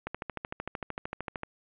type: click train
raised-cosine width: 0.5 ms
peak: -19 dBFS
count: 19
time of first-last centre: 0.07-1.434 s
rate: 13.2 Hz
effects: resampled to 8000 Hz + 8-bit